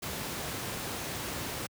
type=noise; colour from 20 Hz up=pink; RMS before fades=-36 dBFS; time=0.02-1.67 s; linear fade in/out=10 ms; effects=high-pass 80 Hz 12 dB/octave